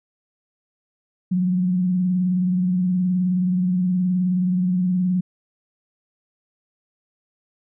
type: tone with vibrato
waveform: sine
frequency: 181.9 Hz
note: F#3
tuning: 29 cents flat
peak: -17 dBFS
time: 1.31-5.21 s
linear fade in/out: 10 ms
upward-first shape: sine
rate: 19 Hz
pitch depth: 47 cents each way
effects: none